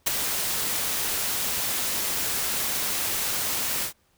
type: noise with ADSR envelope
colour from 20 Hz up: white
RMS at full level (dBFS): -20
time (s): 0.06-3.93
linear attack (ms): 13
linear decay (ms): 13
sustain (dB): -7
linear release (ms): 100
effects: pink hiss -66 dBFS RMS until 4.17 s